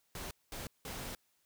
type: noise bursts at uneven times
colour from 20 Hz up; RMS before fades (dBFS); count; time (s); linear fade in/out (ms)
pink; -43; 3; 0.15-0.31 / 0.52-0.67 / 0.85-1.15; 2
effects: white hiss -75 dBFS RMS until 1.45 s